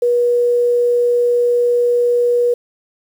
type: tone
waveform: sine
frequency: 482.7 Hz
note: B4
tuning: 40 cents flat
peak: -11 dBFS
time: 0.02-2.54 s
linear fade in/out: 5 ms
effects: 7-bit